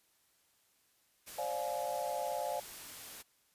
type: noise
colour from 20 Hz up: white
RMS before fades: -48 dBFS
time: 1.26-3.23 s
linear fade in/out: 20 ms
type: chord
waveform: sine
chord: D half-diminished seventh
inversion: third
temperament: just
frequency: 528.6 / 587.3 / 704.8 / 845.8 Hz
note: C5 / D5 / F5 / Ab5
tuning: +18 / 0 / +16 / +31 cents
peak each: -41 / -39 / -39 / -40 dBFS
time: 1.38-2.6 s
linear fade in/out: 5 ms
effects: white hiss -72 dBFS RMS until 3.54 s + resampled to 32000 Hz